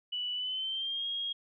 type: tone with pitch glide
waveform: sine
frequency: 2961 to 3267 Hz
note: F#7 to G#7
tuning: +1 to -29 cents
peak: -32 dBFS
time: 0.12-1.33 s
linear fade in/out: 10 ms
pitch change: +170 cents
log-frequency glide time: 0.34-1.06 s
effects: none